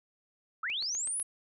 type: linear sweep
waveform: sine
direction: up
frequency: 1189 to 10890 Hz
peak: -31 dBFS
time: 0.63-1.23 s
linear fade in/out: 5 ms
type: click train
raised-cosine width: 0.2 ms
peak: -30 dBFS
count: 5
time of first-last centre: 0.7-1.199 s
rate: 8.02 Hz
effects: none